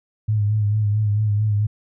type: tone with vibrato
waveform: sine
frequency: 105.4 Hz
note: G#2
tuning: 26 cents sharp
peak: -16 dBFS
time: 0.28-1.67 s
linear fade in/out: 10 ms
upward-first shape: sine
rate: 4.5 Hz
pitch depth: 46 cents each way
effects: none